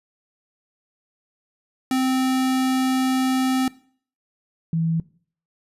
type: tone pair in turn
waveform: square / sine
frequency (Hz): 260 / 163.79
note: C4 / E3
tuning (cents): -11 / -11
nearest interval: minor sixth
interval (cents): 800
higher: first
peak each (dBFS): -19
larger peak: neither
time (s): 1.91-3.68 / 4.73-5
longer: first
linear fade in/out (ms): 2
effects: noise-tail reverb RT60 0.5 s tail -20 dB re dry + resampled to 32000 Hz